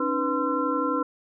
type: tone cluster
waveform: sine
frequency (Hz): 274.9 / 306.5 / 494.4 / 1035 / 1352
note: C#4 / D#4 / B4 / C6 / E6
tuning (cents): -14 / -26 / +2 / -19 / +43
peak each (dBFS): -29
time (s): 0-1.03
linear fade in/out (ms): 5
effects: none